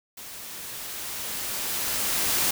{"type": "noise with level ramp", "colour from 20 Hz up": "white", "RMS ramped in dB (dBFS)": [-41, -23], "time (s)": [0.17, 2.51], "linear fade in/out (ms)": 5, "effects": []}